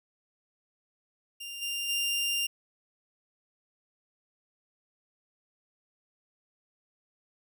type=tone with level steps; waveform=sawtooth; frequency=2794 Hz; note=F7; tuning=in tune; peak=-35 / -28 / -24 dBFS; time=1.4-2.47 s; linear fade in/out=10 ms; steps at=1.61 / 1.88 s; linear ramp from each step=20 ms; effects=none